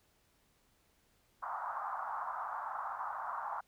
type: band-pass noise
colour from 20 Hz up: white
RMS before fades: -40 dBFS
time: 1.42-3.61 s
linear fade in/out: 10 ms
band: 740 to 1300 Hz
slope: 48 dB/octave
effects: pink hiss -72 dBFS RMS until 3.67 s